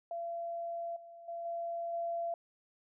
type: tone with level steps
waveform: sine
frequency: 680 Hz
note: F5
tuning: 46 cents flat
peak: -36 / -49 / -38 / -35 / -33 dBFS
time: 0.11-2.34 s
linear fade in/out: 2 ms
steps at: 0.96 / 1.28 / 1.45 / 1.93 s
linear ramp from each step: 5 ms
effects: none